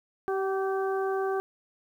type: harmonic tone with a mistuned harmonic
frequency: 386.7 Hz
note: G4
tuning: 24 cents flat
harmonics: 1 / 2 / 3 / 4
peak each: -27 / -33 / -37 / -39 dBFS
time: 0.28-1.4 s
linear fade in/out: 0 ms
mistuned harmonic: 2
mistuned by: -20 cents
effects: 10-bit